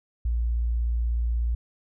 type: tone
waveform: sine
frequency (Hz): 58.27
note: A#1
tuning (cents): 0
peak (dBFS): -22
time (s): 0.25-1.55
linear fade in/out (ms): 5
effects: none